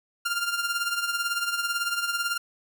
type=tone with tremolo; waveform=sawtooth; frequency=1396.9 Hz; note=F6; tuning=in tune; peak=-19 dBFS; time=0.25-2.38 s; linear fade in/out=10 ms; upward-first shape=triangle; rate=18 Hz; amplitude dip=70%; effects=none